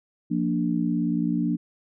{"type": "chord", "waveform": "sine", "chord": "Bb major", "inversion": "second", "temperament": "equal", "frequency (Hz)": [174.61, 233.1, 293.7], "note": ["F3", "Bb3", "D4"], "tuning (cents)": [0, 0, 0], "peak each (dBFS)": -26, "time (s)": [0.3, 1.57], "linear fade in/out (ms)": 20, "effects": []}